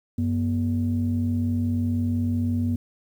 sine tone pair together, 94.92 / 240.7 Hz, F#2 / B3, +45 / -44 cents, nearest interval octave + major third, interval 1611 cents, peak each -23 dBFS, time 0.18-2.76 s, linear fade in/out 5 ms, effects tanh soft clip ceiling -15 dBFS + 9-bit

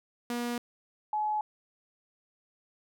sawtooth / sine tone pair in turn, 240 / 850.1 Hz, B3 / G#5, -49 / +40 cents, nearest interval octave + minor seventh, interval 2189 cents, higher second, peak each -27 dBFS, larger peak neither, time 0.3-0.58 / 1.13-1.41 s, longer neither, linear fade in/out 2 ms, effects none

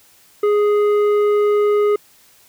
triangle tone with tanh clipping, 415.3 Hz, G#4, in tune, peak -14 dBFS, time 0.43-1.96 s, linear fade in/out 5 ms, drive 13 dB, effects white hiss -51 dBFS RMS until 2.48 s

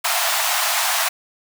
pink high-pass noise, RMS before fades -20 dBFS, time 0.04-1.09 s, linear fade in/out 10 ms, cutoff 640 Hz, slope 96 dB/octave, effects none

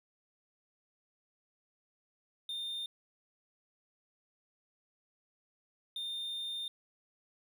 triangle tone bursts at uneven times, 3626 Hz, A#7, 49 cents flat, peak -35 dBFS, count 2, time 2.49-2.86 / 5.96-6.68 s, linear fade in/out 2 ms, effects none

